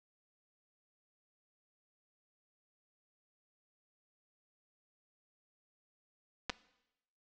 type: clicks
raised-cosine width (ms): 0.2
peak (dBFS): -17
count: 2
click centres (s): 6.496 / 6.5
effects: noise-tail reverb RT60 0.9 s tail -19 dB re dry + low-pass 6000 Hz 12 dB/octave